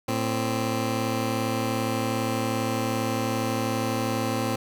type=tone pair together; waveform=15% pulse; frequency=112.28 / 262 Hz; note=A2 / C4; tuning=+36 / +2 cents; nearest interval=octave + minor third; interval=1466 cents; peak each=-21 dBFS; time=0.08-4.56 s; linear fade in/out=5 ms; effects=none